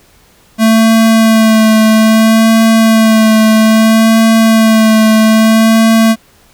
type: tone with vibrato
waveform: square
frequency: 221.6 Hz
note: A3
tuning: 13 cents sharp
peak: -5 dBFS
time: 0.58-6.16 s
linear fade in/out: 50 ms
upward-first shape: sine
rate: 0.61 Hz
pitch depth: 21 cents each way
effects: pink hiss -46 dBFS RMS until 6.53 s